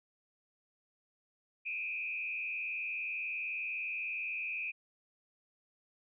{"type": "tone with frequency modulation", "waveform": "sine", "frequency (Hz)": 2489, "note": "D#7", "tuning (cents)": 0, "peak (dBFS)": -35, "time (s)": [1.65, 4.72], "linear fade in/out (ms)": 20, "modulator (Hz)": 79.8, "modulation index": 1.5, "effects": []}